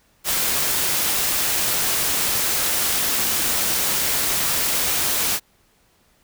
white noise, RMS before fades -21 dBFS, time 0.24-5.4 s, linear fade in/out 50 ms, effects pink hiss -60 dBFS RMS until 6.23 s

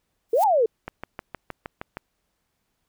blue noise with exponential growth, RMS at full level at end -30 dBFS, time 0.29-0.44 s, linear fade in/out 2 ms, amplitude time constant 32 ms
sine exponential two-way sweep, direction up then down, 424.4 to 909 to 424.4 Hz, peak -16 dBFS, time 0.33-0.66 s, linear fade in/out 5 ms, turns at 0.44 s
click train, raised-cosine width 0.5 ms, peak -17 dBFS, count 8, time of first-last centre 0.88-1.97 s, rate 6.42 Hz
effects pink hiss -75 dBFS RMS until 2.88 s

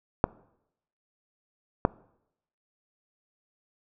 clicks, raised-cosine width 1 ms, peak -5 dBFS, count 2, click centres 0.241 / 1.851 s, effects noise-tail reverb RT60 0.8 s tail -23 dB re dry

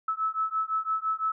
sine beating tone pair, 1300 / 1305.9 Hz, E6 / E6, -24 / -17 cents, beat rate 5.9 Hz, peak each -29 dBFS, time 0.08-1.32 s, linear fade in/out 5 ms, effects none

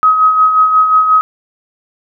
sine tone with tremolo, 1268 Hz, D#6, 32 cents sharp, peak -4 dBFS, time 0.03-1.21 s, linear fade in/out 0 ms, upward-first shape sine, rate 5.6 Hz, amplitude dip 50%, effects none

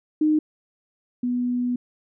sine tone pair in turn, 307 / 245.9 Hz, D#4 / B3, -23 / -7 cents, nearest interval major third, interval 384 cents, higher first, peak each -16 / -21 dBFS, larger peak first, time 0.21-0.39 / 1.23-1.76 s, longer second, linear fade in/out 5 ms, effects none

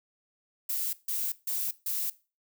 violet noise bursts, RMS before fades -31 dBFS, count 4, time 0.69-2.1 s, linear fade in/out 5 ms, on 240 ms, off 150 ms, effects noise-tail reverb RT60 0.3 s tail -18 dB re dry

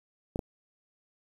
clicks, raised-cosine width 2 ms, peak -18 dBFS, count 2, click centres 0.359 / 0.392 s, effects 8-bit

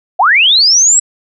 sine linear sweep, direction up, 639 to 7902 Hz, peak -5 dBFS, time 0.19-1 s, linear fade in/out 10 ms, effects none

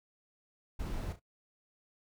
brown noise with echo, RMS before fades -37 dBFS, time 0.79-1.13 s, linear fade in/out 10 ms, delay 34 ms, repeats 2, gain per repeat -10 dB, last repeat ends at 1.198 s, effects noise-tail reverb RT60 0.1 s tail -20 dB re dry

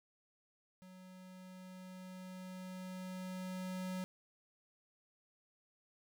square tone with level ramp, 185 Hz, F#3, in tune, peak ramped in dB -55 to -39 dBFS, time 0.82-4.04 s, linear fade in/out 0 ms, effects none

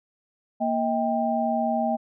sine tone cluster, 233.7 / 637 / 790 Hz, A#3 / D#5 / G5, +5 / +41 / +13 cents, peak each -26 dBFS, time 0.6-1.97 s, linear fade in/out 20 ms, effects none

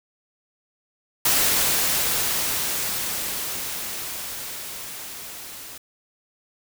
white noise with level ramp, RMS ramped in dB -19 to -39 dBFS, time 1.25-5.78 s, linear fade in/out 5 ms, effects none

